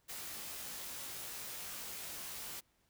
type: noise with comb filter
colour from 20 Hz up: white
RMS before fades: -45 dBFS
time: 0.08-2.61 s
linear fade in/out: 20 ms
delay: 18 ms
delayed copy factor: +0.95
effects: pink hiss -75 dBFS RMS until 2.89 s